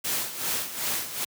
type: noise with tremolo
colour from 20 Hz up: white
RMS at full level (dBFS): -27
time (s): 0.04-1.25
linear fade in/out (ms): 10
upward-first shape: sine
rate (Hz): 2.6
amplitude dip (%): 70
effects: high-pass 100 Hz 12 dB/octave